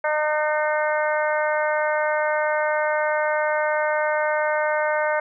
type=harmonic tone; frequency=304.1 Hz; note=D#4; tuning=40 cents flat; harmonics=2 / 3 / 4 / 5 / 6 / 7; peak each=-22 / -26 / -31 / -27 / -31 / -32 dBFS; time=0.04-5.2 s; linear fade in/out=5 ms; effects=none